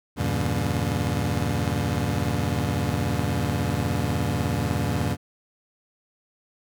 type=chord; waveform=25% pulse; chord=E diminished seventh; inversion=none; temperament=just; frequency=82.41 / 98.89 / 118.67 / 142.4 Hz; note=E2 / G2 / Bb2 / Db3; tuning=0 / +16 / +31 / +47 cents; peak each=-25 dBFS; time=0.16-5.17 s; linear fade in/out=50 ms; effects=none